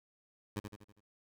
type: tone with echo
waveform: 15% pulse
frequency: 103.83 Hz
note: G#2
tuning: in tune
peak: -29 dBFS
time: 0.56-0.6 s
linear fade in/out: 5 ms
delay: 81 ms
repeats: 5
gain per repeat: -6 dB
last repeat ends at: 1.005 s
effects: none